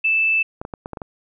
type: tone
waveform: sine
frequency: 2637 Hz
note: E7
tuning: in tune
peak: -15 dBFS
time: 0.04-0.43 s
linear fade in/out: 10 ms
type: clicks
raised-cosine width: 1 ms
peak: -16 dBFS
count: 7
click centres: 0.615 / 0.651 / 0.738 / 0.859 / 0.933 / 0.972 / 1.018 s
effects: none